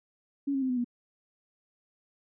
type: tone with pitch steps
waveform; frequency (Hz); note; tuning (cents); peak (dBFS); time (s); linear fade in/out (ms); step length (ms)
sine; 280 / 269.8 / 260 / 250.6 / 241.5; C#4 / C#4 / C4 / B3 / B3; +18 / -47 / -11 / +25 / -39; -26; 0.47-0.845; 10; 75
effects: none